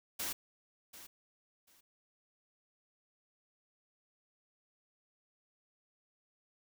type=noise with echo; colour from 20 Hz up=white; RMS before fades=-38 dBFS; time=0.19-0.33 s; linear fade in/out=10 ms; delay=740 ms; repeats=2; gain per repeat=-14 dB; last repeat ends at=1.81 s; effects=none